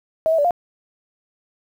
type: tone with pitch steps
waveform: sine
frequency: 640 / 652 / 580 / 701 Hz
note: D#5 / E5 / D5 / F5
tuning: +49 / -19 / -22 / +6 cents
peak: -14 dBFS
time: 0.26-0.508 s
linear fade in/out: 0 ms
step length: 62 ms
effects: 8-bit